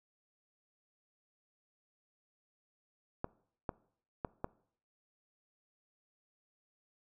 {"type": "clicks", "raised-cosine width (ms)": 1, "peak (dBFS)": -21, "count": 4, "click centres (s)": [3.244, 3.692, 4.248, 4.444], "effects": ["noise-tail reverb RT60 0.6 s tail -22 dB re dry"]}